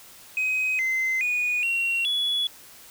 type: tone with pitch steps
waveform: sine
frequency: 2523 / 2065 / 2463 / 2741 / 3394 Hz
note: D#7 / C7 / D#7 / F7 / G#7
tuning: +23 / -23 / -18 / -33 / +37 cents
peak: -20 dBFS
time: 0.37-2.47 s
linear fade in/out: 2 ms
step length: 420 ms
effects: tanh soft clip ceiling -20 dBFS + white hiss -48 dBFS RMS until 2.9 s